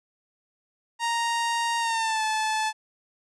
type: tone with pitch glide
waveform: sawtooth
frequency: 932 to 869.6 Hz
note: A#5 to A5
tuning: -1 to -21 cents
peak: -20 dBFS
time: 0.99-2.73 s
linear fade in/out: 50 ms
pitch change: -120 cents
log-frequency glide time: 1.79-2.23 s
effects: resampled to 22050 Hz